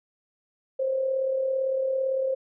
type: tone with amplitude modulation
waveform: sine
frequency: 529 Hz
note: C5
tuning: 19 cents sharp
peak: -21 dBFS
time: 0.79-2.35 s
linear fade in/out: 10 ms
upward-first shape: sine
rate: 37.8 Hz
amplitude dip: 45%
effects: none